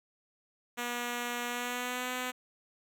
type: tone with pitch glide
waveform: 5% pulse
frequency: 241.5 to 251.9 Hz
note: B3 to B3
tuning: -39 to +34 cents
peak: -22 dBFS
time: 0.77-2.32 s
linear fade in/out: 20 ms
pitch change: +73 cents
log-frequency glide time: 1.47-2.12 s
effects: none